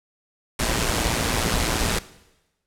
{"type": "noise with amplitude modulation", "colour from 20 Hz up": "pink", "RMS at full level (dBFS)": -20, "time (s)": [0.59, 1.99], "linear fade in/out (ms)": 5, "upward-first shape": "sine", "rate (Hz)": 115, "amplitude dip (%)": 60, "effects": ["noise-tail reverb RT60 1.0 s tail -18 dB re dry", "low-pass 11000 Hz 12 dB/octave"]}